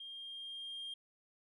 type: tone with level ramp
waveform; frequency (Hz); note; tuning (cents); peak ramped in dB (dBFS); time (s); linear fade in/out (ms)
sine; 3211; G7; +41; -45 to -39; 0-0.94; 5
effects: tanh soft clip ceiling -40 dBFS